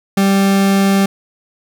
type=tone; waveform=40% pulse; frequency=196 Hz; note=G3; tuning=in tune; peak=-9 dBFS; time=0.17-1.06 s; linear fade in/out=5 ms; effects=none

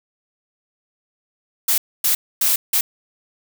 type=noise bursts at uneven times; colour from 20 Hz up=blue; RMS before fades=-17 dBFS; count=4; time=1.68-1.78 / 2.04-2.15 / 2.41-2.56 / 2.73-2.81 s; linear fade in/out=5 ms; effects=none

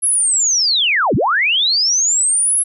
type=linear two-way sweep; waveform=sine; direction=down then up; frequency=11050 to 87.6 to 11050 Hz; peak=-12 dBFS; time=0.02-2.64 s; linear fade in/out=20 ms; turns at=1.15 s; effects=none

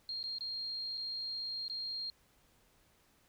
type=tone with dropouts; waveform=sine; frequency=4219 Hz; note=C8; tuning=14 cents sharp; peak=-37 dBFS; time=0.09-2.1 s; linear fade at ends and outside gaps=1 ms; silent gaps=0.229-0.239 / 0.384-0.408 / 0.974-0.978 / 1.681-1.698 s; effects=pink hiss -69 dBFS RMS until 3.28 s

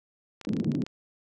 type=clicks; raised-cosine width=0.2 ms; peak=-25 dBFS; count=11; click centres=0.413 / 0.45 / 0.491 / 0.534 / 0.567 / 0.6 / 0.645 / 0.718 / 0.751 / 0.82 / 0.865 s
type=band-pass noise; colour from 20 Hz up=pink; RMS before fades=-28 dBFS; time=0.47-0.84 s; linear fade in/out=2 ms; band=160 to 300 Hz; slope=24 dB/octave
effects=none

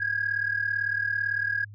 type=tone pair together; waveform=sine; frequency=1623.3 / 1661.2 Hz; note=G#6 / G#6; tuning=-40 / 0 cents; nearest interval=unison; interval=40 cents; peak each=-27 dBFS; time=0-1.65 s; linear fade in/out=10 ms; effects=tanh soft clip ceiling -17 dBFS + added 103 Hz sine -42 dBFS peak until 1.74 s

